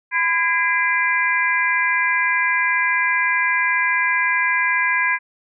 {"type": "tone cluster", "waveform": "sine", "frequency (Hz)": [1009, 1641, 2044, 2379], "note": ["B5", "G#6", "C7", "D7"], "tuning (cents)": [37, -21, -41, 22], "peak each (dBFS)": [-23, -20, -21, -23], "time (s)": [0.11, 5.19], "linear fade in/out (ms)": 50, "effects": []}